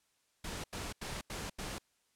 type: noise bursts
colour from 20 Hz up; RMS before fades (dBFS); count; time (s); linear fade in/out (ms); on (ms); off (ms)
pink; -41; 5; 0.44-1.784; 5; 200; 86
effects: white hiss -75 dBFS RMS until 2.15 s + low-pass 10000 Hz 12 dB/octave